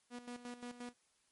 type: tone with tremolo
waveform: sawtooth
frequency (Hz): 243.3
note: B3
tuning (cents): -26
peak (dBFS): -40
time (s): 0.1-0.94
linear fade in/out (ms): 50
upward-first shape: square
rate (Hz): 5.7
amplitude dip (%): 70
effects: white hiss -75 dBFS RMS until 1.31 s + MP3 48 kbps